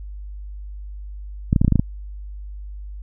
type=clicks; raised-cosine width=5 ms; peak=-3 dBFS; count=8; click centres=1.529 / 1.562 / 1.615 / 1.647 / 1.68 / 1.723 / 1.757 / 1.795 s; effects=added 50 Hz sine -31 dBFS peak until 3.02 s